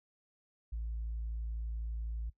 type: tone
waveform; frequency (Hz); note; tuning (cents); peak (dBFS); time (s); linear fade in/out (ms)
sine; 56; A1; +31; -34; 0.72-2.3; 10
effects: noise-tail reverb RT60 0.1 s tail -18 dB re dry + tanh soft clip ceiling -32 dBFS